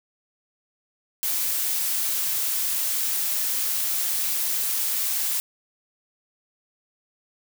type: noise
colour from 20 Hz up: blue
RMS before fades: -25 dBFS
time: 1.23-5.4 s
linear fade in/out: 0 ms
effects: none